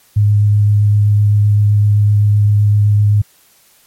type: tone with vibrato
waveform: sine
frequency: 103.83 Hz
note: G#2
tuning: in tune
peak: -7 dBFS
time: 0.16-3.22 s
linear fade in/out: 10 ms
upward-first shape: triangle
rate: 7.8 Hz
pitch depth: 12 cents each way
effects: white hiss -50 dBFS RMS until 3.86 s + MP3 64 kbps